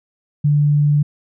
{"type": "tone", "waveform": "sine", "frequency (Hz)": 146.83, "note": "D3", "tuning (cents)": 0, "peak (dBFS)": -11, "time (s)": [0.44, 1.03], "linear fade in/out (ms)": 10, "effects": []}